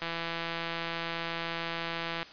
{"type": "click train", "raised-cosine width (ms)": 0.3, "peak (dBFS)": -18, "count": 370, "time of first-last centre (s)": [0.02, 2.23], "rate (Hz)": 167, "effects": ["white hiss -49 dBFS RMS until 2.32 s", "resampled to 11025 Hz"]}